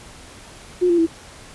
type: tone with pitch steps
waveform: sine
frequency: 358.9 / 343.9 / 329.5 Hz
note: F4 / F4 / E4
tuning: +47 / -27 / -1 cents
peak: -13 dBFS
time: 0.81-1.068 s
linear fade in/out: 20 ms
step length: 86 ms
effects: pink hiss -42 dBFS RMS until 1.54 s + resampled to 24000 Hz